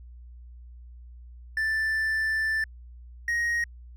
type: tone pair in turn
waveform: triangle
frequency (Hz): 1766 / 1878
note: A6 / A#6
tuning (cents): +6 / +12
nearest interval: minor second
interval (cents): 106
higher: second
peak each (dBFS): -22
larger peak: neither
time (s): 1.57-2.64 / 3.28-3.64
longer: first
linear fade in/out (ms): 2
effects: added 60 Hz sine -43 dBFS peak until 3.96 s